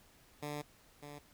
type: tone pair in turn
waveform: 10% pulse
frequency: 147.5 / 145.72 Hz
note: D3 / D3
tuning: +8 / -13 cents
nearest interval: unison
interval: 21 cents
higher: first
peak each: -31 / -39 dBFS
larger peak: first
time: 0.42-0.62 / 1.02-1.19 s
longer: first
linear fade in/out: 10 ms
effects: pink hiss -64 dBFS RMS until 1.33 s